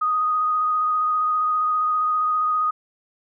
sine tone with vibrato, 1244.5 Hz, D#6, in tune, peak -18 dBFS, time 0.01-2.71 s, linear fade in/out 10 ms, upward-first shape square, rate 15 Hz, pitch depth 12 cents each way, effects none

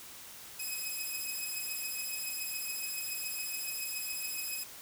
5% pulse beating tone pair, 2533 / 2540.1 Hz, D#7 / D#7, +30 / +35 cents, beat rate 7.1 Hz, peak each -32 / -28 dBFS, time 0.59-4.64 s, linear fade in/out 10 ms, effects white hiss -49 dBFS RMS until 4.81 s

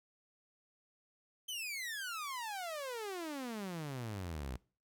sawtooth exponential sweep, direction down, 3142 to 59.3 Hz, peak -36 dBFS, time 1.48-4.57 s, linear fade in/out 10 ms, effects noise-tail reverb RT60 0.4 s tail -23 dB re dry

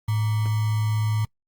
sine tone with sample-and-hold, 108 Hz, A2, 32 cents flat, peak -20 dBFS, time 0.08-1.25 s, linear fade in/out 5 ms, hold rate 1050 Hz, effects noise-tail reverb RT60 0.1 s tail -26 dB re dry + Opus 32 kbps

